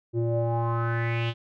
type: tone with low-pass filter sweep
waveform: square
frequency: 116.3 Hz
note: A#2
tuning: 4 cents flat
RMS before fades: -26 dBFS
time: 0.13-1.34 s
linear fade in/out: 50 ms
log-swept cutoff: 380 to 3300 Hz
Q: 4.9
effects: none